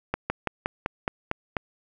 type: slowing click train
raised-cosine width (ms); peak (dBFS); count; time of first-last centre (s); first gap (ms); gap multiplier
0.5; -10; 8; 0.14-1.568; 160; 1.08
effects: none